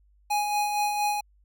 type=tone with tremolo; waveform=square; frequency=830.6 Hz; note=G#5; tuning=in tune; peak=-23 dBFS; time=0.3-1.21 s; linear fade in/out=10 ms; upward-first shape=sine; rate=4.3 Hz; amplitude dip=40%; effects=added 50 Hz sine -58 dBFS peak until 1.44 s

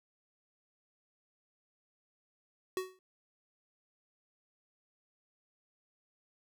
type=tone with exponential decay; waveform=square; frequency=373 Hz; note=F#4; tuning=14 cents sharp; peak=-30 dBFS; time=2.77-2.99 s; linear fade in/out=1 ms; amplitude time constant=47 ms; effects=none

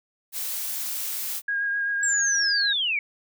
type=noise; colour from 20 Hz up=blue; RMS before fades=-30 dBFS; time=0.32-1.42 s; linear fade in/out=50 ms
type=tone with vibrato; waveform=sine; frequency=1631 Hz; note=G#6; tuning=32 cents flat; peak=-23 dBFS; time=1.48-2.73 s; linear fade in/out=5 ms; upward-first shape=triangle; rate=7.7 Hz; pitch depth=22 cents each way
type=linear sweep; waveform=sine; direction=down; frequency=7700 to 2189 Hz; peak=-22 dBFS; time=2.03-2.99 s; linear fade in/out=2 ms
effects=none

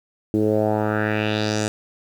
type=tone with low-pass filter sweep; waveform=10% pulse; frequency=106.9 Hz; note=A2; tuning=49 cents flat; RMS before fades=-21 dBFS; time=0.34-1.68 s; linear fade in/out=0 ms; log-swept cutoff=330 to 7900 Hz; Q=2.9; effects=8-bit

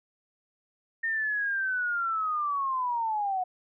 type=linear sweep; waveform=sine; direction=down; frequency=1834 to 723 Hz; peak=-26 dBFS; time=1.03-3.44 s; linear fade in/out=10 ms; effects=none

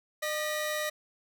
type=tone pair together; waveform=sawtooth; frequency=607 / 1927.1 Hz; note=D#5 / B6; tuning=-43 / -43 cents; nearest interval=octave + minor sixth; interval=2000 cents; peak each=-28 / -31 dBFS; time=0.22-0.9 s; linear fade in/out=10 ms; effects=none

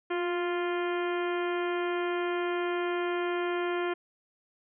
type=harmonic tone with a mistuned harmonic; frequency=349.2 Hz; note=F4; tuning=in tune; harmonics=1 / 2 / 3 / 4 / 5 / 6 / 7 / 8 / 9; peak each=-29 / -37 / -38 / -39 / -41 / -44 / -44 / -51 / -47 dBFS; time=0.1-3.94 s; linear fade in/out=10 ms; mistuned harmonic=1; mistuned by=+23 cents; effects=none

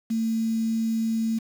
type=tone with quantisation; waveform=sine; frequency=224.6 Hz; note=A3; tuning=36 cents sharp; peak=-22 dBFS; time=0.1-1.39 s; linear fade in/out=10 ms; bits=7; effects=none

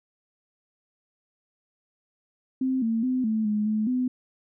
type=tone with pitch steps; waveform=sine; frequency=260.9 / 226.1 / 255.7 / 219.1 / 210.7 / 215.3 / 252.4 Hz; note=C4 / A3 / C4 / A3 / G#3 / A3 / B3; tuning=-5 / +47 / -40 / -7 / +25 / -37 / +38 cents; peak=-22 dBFS; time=2.61-4.08 s; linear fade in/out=5 ms; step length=210 ms; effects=none

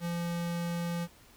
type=tone; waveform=square; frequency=171.4 Hz; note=F3; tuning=32 cents flat; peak=-32 dBFS; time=0-1.08 s; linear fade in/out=50 ms; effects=pink hiss -58 dBFS RMS until 1.36 s

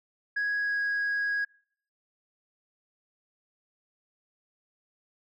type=tone with pitch glide; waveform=sine; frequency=1661.2 to 1651.6 Hz; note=G#6 to G#6; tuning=0 to -10 cents; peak=-24 dBFS; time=0.36-1.45 s; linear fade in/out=10 ms; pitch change=-10 cents; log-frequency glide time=0.59-0.79 s; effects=noise-tail reverb RT60 0.6 s tail -26 dB re dry + tanh soft clip ceiling -24 dBFS

